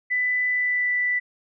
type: tone with pitch glide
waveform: sine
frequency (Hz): 1994 to 1977.9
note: B6 to B6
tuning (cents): +16 to +2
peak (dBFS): -20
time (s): 0.1-1.2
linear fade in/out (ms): 20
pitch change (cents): -14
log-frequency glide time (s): 0.47-0.9
effects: none